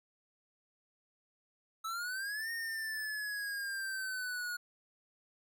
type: exponential two-way sweep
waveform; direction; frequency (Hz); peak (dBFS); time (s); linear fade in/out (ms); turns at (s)
square; up then down; 1297 to 1849 to 1441; -37; 1.84-4.57; 10; 2.51
effects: none